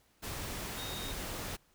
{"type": "tone in noise", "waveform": "sine", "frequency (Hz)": 3723, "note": "A#7", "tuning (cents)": -3, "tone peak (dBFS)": -43, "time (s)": [0.77, 1.13], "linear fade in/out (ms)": 20, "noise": "pink", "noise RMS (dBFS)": -40, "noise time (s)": [0.22, 1.57], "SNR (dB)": -6, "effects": ["pink hiss -69 dBFS RMS until 1.74 s"]}